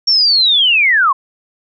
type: linear sweep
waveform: sine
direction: down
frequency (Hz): 5560 to 1021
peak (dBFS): -8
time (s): 0.07-1.13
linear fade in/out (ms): 10
effects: none

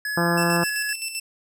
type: tone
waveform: square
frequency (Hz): 1695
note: G#6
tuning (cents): +35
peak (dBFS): -26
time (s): 0.05-0.93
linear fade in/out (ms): 2
type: harmonic tone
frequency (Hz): 171.2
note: F3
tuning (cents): -34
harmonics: 1 / 2 / 3 / 4 / 5 / 6 / 7 / 8 / 9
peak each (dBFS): -23 / -26 / -28 / -29 / -30 / -31 / -31 / -32 / -33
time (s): 0.17-0.64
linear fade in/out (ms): 5
type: tone with tremolo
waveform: 15% pulse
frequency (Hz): 2665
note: E7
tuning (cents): +18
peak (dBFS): -19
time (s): 0.37-1.2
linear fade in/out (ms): 10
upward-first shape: square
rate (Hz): 7.7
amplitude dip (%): 55
effects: none

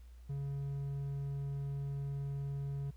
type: tone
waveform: triangle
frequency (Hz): 139.6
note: C#3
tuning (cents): +13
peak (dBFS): -34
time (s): 0.29-2.91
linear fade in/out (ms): 10
effects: added 60 Hz sine -51 dBFS peak until 2.96 s + pink hiss -71 dBFS RMS until 2.96 s

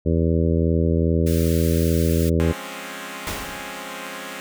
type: harmonic tone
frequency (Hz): 82.5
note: E2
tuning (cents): +2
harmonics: 1 / 2 / 3 / 4 / 5 / 6 / 7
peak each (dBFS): -20 / -22 / -25 / -26 / -26 / -28 / -32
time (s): 0.05-2.53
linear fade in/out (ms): 20
type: high-pass noise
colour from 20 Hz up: white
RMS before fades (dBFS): -34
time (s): 1.26-2.3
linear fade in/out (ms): 10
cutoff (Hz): 1300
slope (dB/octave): 48
type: chord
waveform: 5% pulse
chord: Db major seventh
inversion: first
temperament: equal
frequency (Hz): 174.61 / 207.7 / 261.6 / 277.2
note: F3 / Ab3 / C4 / Db4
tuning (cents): 0 / 0 / 0 / 0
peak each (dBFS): -28 / -25 / -25 / -25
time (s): 2.4-4.4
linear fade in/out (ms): 0
type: noise with exponential decay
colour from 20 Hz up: pink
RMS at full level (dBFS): -26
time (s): 3.27-3.96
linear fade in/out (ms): 0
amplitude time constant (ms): 150
effects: none

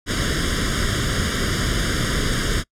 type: noise with comb filter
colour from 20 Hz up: pink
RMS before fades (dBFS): -21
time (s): 0.06-2.64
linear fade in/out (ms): 50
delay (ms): 0.59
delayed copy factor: +0.9
effects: noise-tail reverb RT60 0.1 s tail -24 dB re dry + low-pass 8000 Hz 12 dB/octave

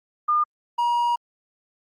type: tone pair in turn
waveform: sine / triangle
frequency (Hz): 1210 / 953.7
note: D#6 / A#5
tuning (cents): -49 / +39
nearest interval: major third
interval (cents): 412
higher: first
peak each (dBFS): -17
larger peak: neither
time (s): 0.28-0.44 / 0.78-1.16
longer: second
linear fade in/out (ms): 10
effects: Opus 32 kbps

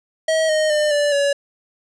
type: tone with pitch steps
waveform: square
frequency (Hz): 639 / 620.1 / 601.7 / 583.9 / 566.7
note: D#5 / D#5 / D5 / D5 / C#5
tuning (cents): +46 / -6 / +42 / -10 / +38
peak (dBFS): -16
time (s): 0.28-1.33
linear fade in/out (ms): 5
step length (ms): 210
effects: resampled to 22050 Hz + 8-bit

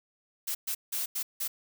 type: noise bursts at uneven times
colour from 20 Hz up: blue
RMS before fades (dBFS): -32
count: 5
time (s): 0.47-0.55 / 0.67-0.75 / 0.92-1.06 / 1.15-1.23 / 1.4-1.48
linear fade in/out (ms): 10
effects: none

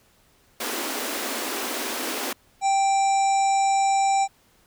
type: high-pass noise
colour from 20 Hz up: pink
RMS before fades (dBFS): -29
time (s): 0.6-2.33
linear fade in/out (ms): 5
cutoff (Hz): 230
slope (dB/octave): 96
type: harmonic tone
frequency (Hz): 784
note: G5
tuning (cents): 0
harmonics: 1 / 3 / 5 / 7 / 9 / 10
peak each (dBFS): -18 / -33 / -39 / -40 / -34 / -36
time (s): 2.61-4.28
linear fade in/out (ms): 50
effects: pink hiss -60 dBFS RMS until 4.66 s

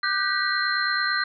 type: tone cluster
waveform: sine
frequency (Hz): 1195 / 1506 / 1575 / 1939 / 4144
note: D6 / F#6 / G6 / B6 / C8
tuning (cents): +30 / +30 / +8 / -32 / -17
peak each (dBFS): -28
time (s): 0.03-1.24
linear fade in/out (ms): 5
effects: none

